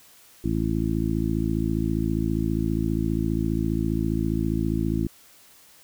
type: harmonic tone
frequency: 54.9 Hz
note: A1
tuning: 3 cents flat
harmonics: 1 / 2 / 3 / 4 / 5 / 6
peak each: -29 / -29 / -29 / -29 / -29 / -29 dBFS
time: 0.44-5.07 s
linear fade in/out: 5 ms
effects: white hiss -53 dBFS RMS until 5.83 s